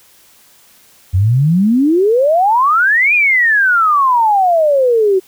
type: exponential two-way sweep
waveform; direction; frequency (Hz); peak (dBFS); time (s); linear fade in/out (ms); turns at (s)
sine; up then down; 87.31 to 2489 to 367.2; -8; 1.13-5.2; 20; 3.14
effects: white hiss -47 dBFS RMS until 5.27 s